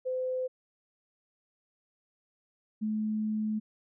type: tone pair in turn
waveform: sine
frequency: 512 / 215.3 Hz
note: C5 / A3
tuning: -38 / -37 cents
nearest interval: octave + minor third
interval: 1499 cents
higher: first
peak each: -29 / -28 dBFS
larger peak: second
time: 0.05-0.48 / 2.81-3.6 s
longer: second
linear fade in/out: 20 ms
effects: none